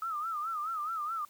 sine tone with vibrato, 1267 Hz, D#6, 31 cents sharp, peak -32 dBFS, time 0.02-1.25 s, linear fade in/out 2 ms, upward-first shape sine, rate 4.7 Hz, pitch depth 120 cents each way, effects white hiss -60 dBFS RMS until 1.29 s

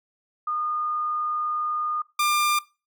sine / sawtooth tone pair in turn, 1222 / 1196.2 Hz, D#6 / D6, -32 / +31 cents, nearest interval unison, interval 37 cents, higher first, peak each -24 / -16 dBFS, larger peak second, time 0.47-2.02 / 2.19-2.59 s, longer first, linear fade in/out 5 ms, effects noise-tail reverb RT60 0.3 s tail -21 dB re dry

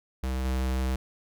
square tone with level steps, 64.7 Hz, C2, 19 cents flat, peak -28 / -26 dBFS, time 0.23-0.96 s, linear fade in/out 5 ms, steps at 0.45 s, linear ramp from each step 2 ms, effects none

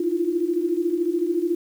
sine tone cluster, 310.3 / 334.8 / 348.6 Hz, D#4 / E4 / F4, -5 / +27 / -3 cents, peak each -28 / -26 / -22 dBFS, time 0-1.55 s, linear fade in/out 5 ms, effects 8-bit

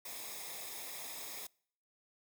white noise with comb filter, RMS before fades -45 dBFS, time 0.05-1.47 s, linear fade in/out 5 ms, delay 0.68 ms, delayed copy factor -0.65, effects noise-tail reverb RT60 0.6 s tail -26 dB re dry

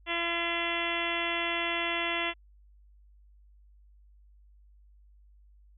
harmonic tone, 340 Hz, F4, 46 cents flat, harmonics 1 / 2 / 3 / 4 / 5 / 6 / 7 / 8 / 9 / 10, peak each -38 / -37 / -38 / -40 / -40 / -34 / -40 / -35 / -40 / -39 dBFS, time 0.06-2.34 s, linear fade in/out 50 ms, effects added 50 Hz sine -55 dBFS peak until 5.77 s

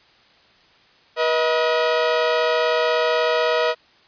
sawtooth tone pair together, 483.8 / 633 Hz, B4 / D#5, -36 / +30 cents, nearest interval perfect fourth, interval 466 cents, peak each -16 dBFS, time 1.16-3.75 s, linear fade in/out 50 ms, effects white hiss -54 dBFS RMS until 4.07 s + resampled to 11025 Hz

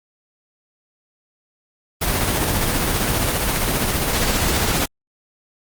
pink noise with tremolo, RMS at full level -18 dBFS, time 2.01-4.86 s, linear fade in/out 10 ms, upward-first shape sine, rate 15 Hz, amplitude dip 30%, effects Opus 24 kbps

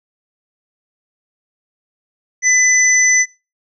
sine tone pair together, 2006 / 6011 Hz, B6 / F#8, +26 / +26 cents, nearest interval octave + perfect fifth, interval 1900 cents, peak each -12 dBFS, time 2.42-3.26 s, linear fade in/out 50 ms, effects noise-tail reverb RT60 0.3 s tail -25 dB re dry

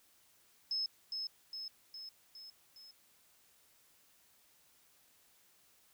sine tone with echo, 5190 Hz, E8, 28 cents flat, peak -33 dBFS, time 0.71-0.86 s, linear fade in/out 2 ms, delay 410 ms, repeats 5, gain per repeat -4 dB, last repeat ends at 2.91 s, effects white hiss -68 dBFS RMS until 5.93 s

